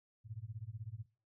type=tone with tremolo; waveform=sine; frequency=110 Hz; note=A2; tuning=in tune; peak=-39 dBFS; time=0.24-1.06 s; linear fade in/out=50 ms; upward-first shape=sine; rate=16 Hz; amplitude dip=95%; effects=noise-tail reverb RT60 0.4 s tail -24 dB re dry